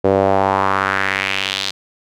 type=tone with band-pass filter sweep; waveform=sawtooth; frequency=97 Hz; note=G2; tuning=18 cents flat; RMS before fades=-17 dBFS; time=0.04-1.71 s; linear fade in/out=10 ms; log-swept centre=480 to 4200 Hz; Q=2.6; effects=none